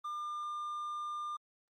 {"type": "tone", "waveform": "triangle", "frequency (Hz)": 1200, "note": "D6", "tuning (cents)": 37, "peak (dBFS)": -35, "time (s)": [0.04, 1.37], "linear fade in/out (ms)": 10, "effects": ["Opus 32 kbps"]}